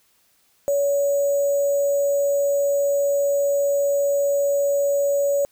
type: tone with sample-and-hold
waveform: sine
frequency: 565 Hz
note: C#5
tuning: 33 cents sharp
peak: -17 dBFS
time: 0.68-5.45 s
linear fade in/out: 0 ms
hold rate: 7350 Hz
effects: white hiss -62 dBFS RMS until 5.51 s